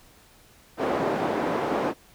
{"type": "band-pass noise", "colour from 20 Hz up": "white", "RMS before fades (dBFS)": -26, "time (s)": [0.77, 1.94], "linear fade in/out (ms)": 50, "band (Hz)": [220, 670], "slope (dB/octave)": 12, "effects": ["pink hiss -55 dBFS RMS until 2.14 s"]}